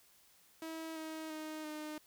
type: tone with pitch steps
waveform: sawtooth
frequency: 322.6 / 316.7 / 310.9 / 305.2 Hz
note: E4 / D#4 / D#4 / D#4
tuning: -37 / +31 / -1 / -33 cents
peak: -38 dBFS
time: 0.62-1.98 s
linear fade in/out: 2 ms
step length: 340 ms
effects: white hiss -66 dBFS RMS until 2.06 s